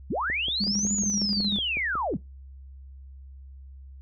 sine linear two-way sweep, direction up then down, 116.6 to 7040 to 116.6 Hz, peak -25 dBFS, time 0.1-2.17 s, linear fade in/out 5 ms, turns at 0.93 s
click train, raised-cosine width 2 ms, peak -24 dBFS, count 11, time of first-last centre 0.3-2.138 s, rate 5.44 Hz
sine tone with tremolo, 203.5 Hz, G#3, 35 cents flat, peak -25 dBFS, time 0.6-1.59 s, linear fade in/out 10 ms, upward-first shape square, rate 13 Hz, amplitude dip 60%
effects noise-tail reverb RT60 0.2 s tail -22 dB re dry + added 67 Hz sine -42 dBFS peak until 4.01 s

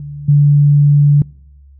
sine tone with level steps, 144.9 Hz, D3, 23 cents flat, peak -24 / -5 dBFS, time 0-1.22 s, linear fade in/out 2 ms, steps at 0.28 s, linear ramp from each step 10 ms, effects noise-tail reverb RT60 0.9 s tail -26 dB re dry + added 69 Hz sine -39 dBFS peak until 1.79 s

